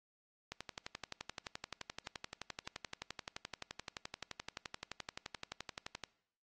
click train, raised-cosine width 0.2 ms, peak -25 dBFS, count 65, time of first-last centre 0.52-6.037 s, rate 11.6 Hz, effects noise-tail reverb RT60 0.7 s tail -22 dB re dry + AAC 32 kbps

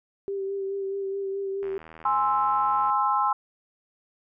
sine tone with vibrato, 392 Hz, G4, in tune, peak -27 dBFS, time 0.28-1.78 s, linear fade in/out 0 ms, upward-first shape sine, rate 4.7 Hz, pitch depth 23 cents each way
click train, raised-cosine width 0.5 ms, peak -29 dBFS, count 103, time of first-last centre 1.63-2.899 s, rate 80.4 Hz
sine chord, Ab augmented, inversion none, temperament equal, 830.6 / 1046.5 / 1318.5 Hz, Ab5 / C6 / E6, 0 / 0 / 0 cents, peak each -25 / -24 / -26 dBFS, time 2.05-3.33 s, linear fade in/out 5 ms
effects none

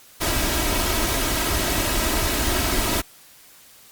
pink noise with comb filter, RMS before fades -22 dBFS, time 0.2-3.02 s, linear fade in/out 20 ms, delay 3.1 ms, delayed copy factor +0.55, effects white hiss -49 dBFS RMS until 3.91 s + Opus 48 kbps

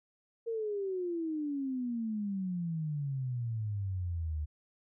sine exponential sweep, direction down, 466.2 to 73.8 Hz, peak -32 dBFS, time 0.46-4.46 s, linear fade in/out 20 ms, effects none

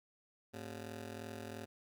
15% pulse ring-modulated tone, 161.1 Hz, E3, 39 cents flat, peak -35 dBFS, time 0.53-1.66 s, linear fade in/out 20 ms, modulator 59.1 Hz, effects none

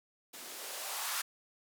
violet noise with band-pass filter sweep, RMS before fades -40 dBFS, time 0.33-1.22 s, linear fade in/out 10 ms, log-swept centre 260 to 1200 Hz, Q 1.9, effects none

